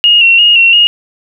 sine tone with vibrato, 2794 Hz, F7, in tune, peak -3 dBFS, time 0.04-0.87 s, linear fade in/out 0 ms, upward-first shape square, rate 2.9 Hz, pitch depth 41 cents each way, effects none

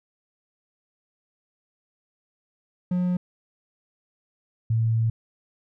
triangle / sine tone pair in turn, 179.6 / 113.14 Hz, F3 / A2, +49 / +49 cents, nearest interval minor sixth, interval 800 cents, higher first, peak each -19 dBFS, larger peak neither, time 2.91-3.17 / 4.7-5.1 s, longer second, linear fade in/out 5 ms, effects none

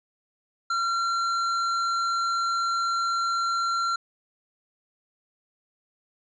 sine tone with hard clipping, 1368 Hz, F6, 36 cents flat, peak -25 dBFS, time 0.7-3.96 s, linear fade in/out 5 ms, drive 11 dB, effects resampled to 16000 Hz

